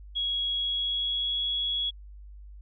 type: tone with pitch glide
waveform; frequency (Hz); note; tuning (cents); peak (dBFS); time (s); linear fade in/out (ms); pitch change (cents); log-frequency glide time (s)
sine; 3322 to 3349; G#7 to G#7; 0 to +14; -26; 0.15-1.91; 20; +14; 0.51-1.42
effects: added 50 Hz sine -43 dBFS peak until 2.61 s